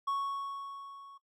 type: tone with level ramp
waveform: triangle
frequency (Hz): 1108.7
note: C#6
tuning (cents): 0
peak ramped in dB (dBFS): -27 to -48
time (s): 0.07-1.18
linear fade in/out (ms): 10
effects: noise-tail reverb RT60 0.1 s tail -19 dB re dry